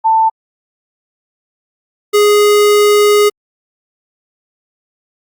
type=tone pair in turn; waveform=sine / square; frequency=890 / 415 Hz; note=A5 / G#4; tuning=+20 / -1 cents; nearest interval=octave + minor second; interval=1321 cents; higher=first; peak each=-7 dBFS; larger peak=neither; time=0.04-0.3 / 2.13-3.3 s; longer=second; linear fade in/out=20 ms; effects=Opus 48 kbps